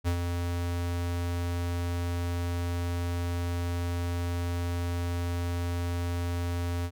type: tone with ADSR envelope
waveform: square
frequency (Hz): 86.9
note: F2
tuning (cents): -8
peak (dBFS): -24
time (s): 0.04-6.91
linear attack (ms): 36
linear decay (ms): 82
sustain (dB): -5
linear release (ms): 61
effects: none